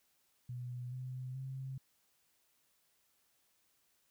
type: tone with pitch steps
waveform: sine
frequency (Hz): 123.47 / 128.05 / 132.79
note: B2 / C3 / C3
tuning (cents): 0 / -37 / +26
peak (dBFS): -40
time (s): 0.49-1.78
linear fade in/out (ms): 5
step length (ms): 430
effects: white hiss -75 dBFS RMS until 4.1 s